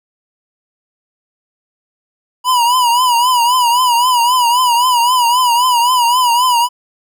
square tone with vibrato, 976 Hz, B5, 21 cents flat, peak -10 dBFS, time 2.44-6.69 s, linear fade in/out 50 ms, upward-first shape triangle, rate 3.8 Hz, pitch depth 100 cents each way, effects none

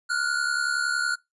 square tone pair together, 1405 / 1475.7 Hz, F6 / F#6, +10 / -5 cents, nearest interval minor second, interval 85 cents, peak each -27 / -27 dBFS, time 0.09-1.16 s, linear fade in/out 20 ms, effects noise-tail reverb RT60 0.2 s tail -24 dB re dry + resampled to 24000 Hz

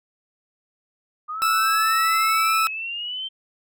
sine linear sweep, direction up, 1208 to 3136 Hz, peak -27 dBFS, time 1.28-3.29 s, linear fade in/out 20 ms
40% pulse tone, 1313 Hz, E6, 7 cents flat, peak -17 dBFS, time 1.42-2.67 s, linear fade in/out 0 ms
effects none

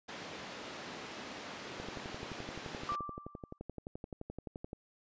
pink band-pass noise, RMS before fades -46 dBFS, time 0.08-2.96 s, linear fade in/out 10 ms, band 210 to 4800 Hz, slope 12 dB/octave
click train, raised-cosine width 2 ms, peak -29 dBFS, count 35, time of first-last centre 1.8-4.731 s, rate 11.6 Hz
sine tone with exponential decay, 1174.7 Hz, D6, in tune, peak -31 dBFS, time 2.89-3.58 s, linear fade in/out 1 ms, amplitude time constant 150 ms
effects resampled to 16000 Hz

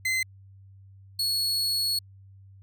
40% pulse tone pair in turn, 2058 / 4361 Hz, C7 / C#8, -29 / -29 cents, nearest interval octave + minor second, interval 1300 cents, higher second, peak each -23 dBFS, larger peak neither, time 0.05-0.23 / 1.19-1.99 s, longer second, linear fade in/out 5 ms, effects added 97 Hz sine -48 dBFS peak until 2.62 s

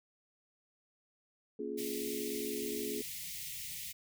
sine chord, Bb minor seventh, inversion none, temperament just, 233.1 / 279.7 / 349.6 / 419.5 Hz, Bb3 / Db4 / F4 / Ab4, 0 / +16 / +2 / +17 cents, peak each -44 / -43 / -43 / -39 dBFS, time 1.59-3.02 s, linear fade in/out 5 ms
white band-stop noise, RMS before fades -43 dBFS, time 1.77-3.93 s, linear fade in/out 20 ms, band 190 to 1900 Hz, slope 96 dB/octave
effects none

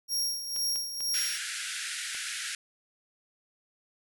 sawtooth tone with tremolo, 5588 Hz, F8, in tune, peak -24 dBFS, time 0.08-1.4 s, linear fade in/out 50 ms, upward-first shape sine, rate 2.1 Hz, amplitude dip 65%
clicks, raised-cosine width 0.2 ms, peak -27 dBFS, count 4, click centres 0.563 / 0.759 / 1.006 / 2.149 s
pink band-pass noise, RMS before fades -36 dBFS, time 1.14-2.55 s, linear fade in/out 2 ms, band 1400 to 11000 Hz, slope 96 dB/octave
effects none

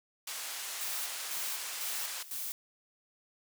white band-pass noise, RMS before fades -40 dBFS, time 0.27-2.23 s, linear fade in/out 5 ms, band 740 to 11000 Hz, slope 12 dB/octave
blue noise with tremolo, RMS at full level -38 dBFS, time 0.81-2.52 s, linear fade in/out 0 ms, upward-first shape square, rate 2 Hz, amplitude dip 75%
effects none

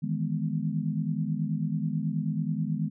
sine chord, E major seventh, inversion third, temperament equal, 155.56 / 164.81 / 207.7 / 246.9 Hz, D#3 / E3 / G#3 / B3, 0 / 0 / 0 / 0 cents, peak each -30 / -32 / -32 / -35 dBFS, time 0.02-2.9 s, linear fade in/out 20 ms, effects none

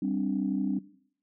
sine chord, G suspended fourth, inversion none, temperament equal, 196 / 261.6 / 293.7 Hz, G3 / C4 / D4, 0 / 0 / 0 cents, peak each -30 dBFS, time 0.02-0.79 s, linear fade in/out 5 ms, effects noise-tail reverb RT60 0.6 s tail -18 dB re dry + tanh soft clip ceiling -17 dBFS

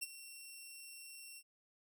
10% pulse tone with ADSR envelope, 2723 Hz, F7, 44 cents flat, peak -28 dBFS, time 0.01-1.43 s, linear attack 19 ms, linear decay 26 ms, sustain -14 dB, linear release 52 ms, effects none

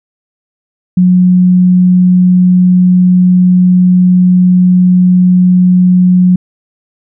sine tone, 181.4 Hz, F#3, 34 cents flat, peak -3 dBFS, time 0.97-6.36 s, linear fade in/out 5 ms, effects none

